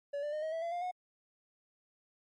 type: tone with pitch steps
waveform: triangle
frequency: 570 / 590.1 / 610.9 / 632.5 / 654.8 / 677.8 / 701.8 / 726.5 Hz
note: C#5 / D5 / D#5 / D#5 / E5 / E5 / F5 / F#5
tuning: +48 / +8 / -32 / +28 / -12 / +48 / +8 / -32 cents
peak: -32 dBFS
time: 0.13-0.914 s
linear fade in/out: 10 ms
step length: 98 ms
effects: MP3 48 kbps